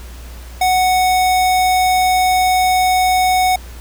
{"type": "tone", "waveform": "square", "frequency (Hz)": 740, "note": "F#5", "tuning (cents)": 0, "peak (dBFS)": -12, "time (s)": [0.61, 3.56], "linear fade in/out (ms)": 5, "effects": ["added 60 Hz sine -31 dBFS peak until 3.8 s", "pink hiss -40 dBFS RMS until 3.8 s"]}